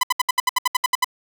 sawtooth tone bursts, 1004 Hz, B5, 28 cents sharp, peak -11 dBFS, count 12, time 0.01-1.045 s, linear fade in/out 5 ms, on 23 ms, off 69 ms, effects none

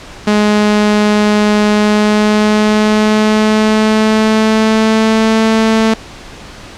sawtooth tone with pitch glide, 209.7 to 221.8 Hz, G#3 to A3, +17 to +14 cents, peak -4 dBFS, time 0.27-5.94 s, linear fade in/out 5 ms, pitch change +97 cents, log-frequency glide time 1.7-5.42 s, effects pink hiss -32 dBFS RMS until 6.77 s + low-pass 6000 Hz 12 dB/octave

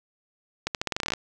accelerating click train, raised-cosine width 0.2 ms, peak -9 dBFS, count 13, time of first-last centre 0.67-1.136 s, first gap 78 ms, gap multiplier 0.86, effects none

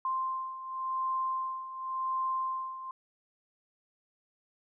sine beating tone pair, 1046.5 / 1047.41 Hz, C6 / C6, 0 / +2 cents, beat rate 0.91 Hz, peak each -37 / -32 dBFS, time 0.05-2.91 s, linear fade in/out 2 ms, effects none

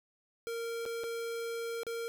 square tone with dropouts, 462.8 Hz, A#4, 13 cents flat, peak -36 dBFS, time 0.47-2.08 s, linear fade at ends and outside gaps 0 ms, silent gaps 0.854-0.861 / 1.036-1.04 / 1.833-1.867 s, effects none

